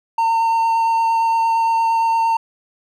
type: tone with vibrato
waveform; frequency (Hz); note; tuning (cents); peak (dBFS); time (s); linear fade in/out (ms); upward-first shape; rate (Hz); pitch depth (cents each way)
triangle; 910; A#5; -42; -12; 0.18-2.37; 5; sine; 8.7; 9
effects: none